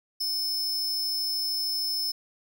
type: tone with amplitude modulation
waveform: 45% pulse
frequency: 5220 Hz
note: E8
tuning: 18 cents flat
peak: -24 dBFS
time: 0.2-2.12 s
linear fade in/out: 10 ms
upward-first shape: sine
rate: 213 Hz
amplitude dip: 60%
effects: none